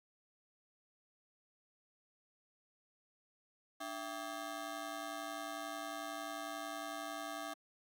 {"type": "ring-modulated tone", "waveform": "20% pulse", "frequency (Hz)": 481.1, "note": "B4", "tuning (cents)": -45, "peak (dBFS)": -33, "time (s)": [3.8, 7.54], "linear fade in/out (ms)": 10, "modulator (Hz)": 185, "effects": ["high-pass 300 Hz 12 dB/octave"]}